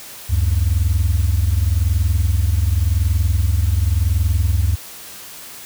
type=tone pair together; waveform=sine; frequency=71.7 / 92.6 Hz; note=D2 / F#2; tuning=-41 / +2 cents; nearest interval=major third; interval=443 cents; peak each=-15 dBFS; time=0.29-4.76 s; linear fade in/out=20 ms; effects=tanh soft clip ceiling -9 dBFS + white hiss -36 dBFS RMS until 5.65 s